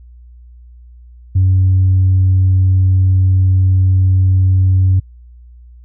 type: tone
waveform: sine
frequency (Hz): 93.7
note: F#2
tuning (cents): +22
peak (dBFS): -6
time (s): 1.35-5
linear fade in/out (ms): 10
effects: tanh soft clip ceiling -5 dBFS + added 60 Hz sine -36 dBFS peak until 5.84 s